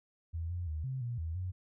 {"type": "tone with pitch steps", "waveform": "sine", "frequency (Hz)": [82.7, 88, 77.6, 131.3, 119.7, 81.3, 91.7], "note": ["E2", "F2", "D#2", "C3", "A#2", "E2", "F#2"], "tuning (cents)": [6, 14, -4, 6, 46, -23, -15], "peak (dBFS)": -34, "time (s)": [0.33, 1.52], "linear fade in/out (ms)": 20, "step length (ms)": 170, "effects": []}